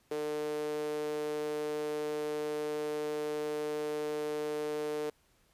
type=tone with high-pass filter; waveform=sawtooth; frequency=150.5 Hz; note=D3; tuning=43 cents sharp; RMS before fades=-35 dBFS; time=0.11-5.1 s; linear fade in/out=5 ms; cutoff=410 Hz; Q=9.7; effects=pink hiss -69 dBFS RMS until 5.53 s + resampled to 32000 Hz